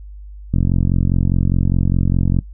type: click train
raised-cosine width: 5 ms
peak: -4 dBFS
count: 84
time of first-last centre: 0.54-2.389 s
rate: 44.9 Hz
effects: noise-tail reverb RT60 0.1 s tail -19 dB re dry + added 50 Hz sine -32 dBFS peak until 2.53 s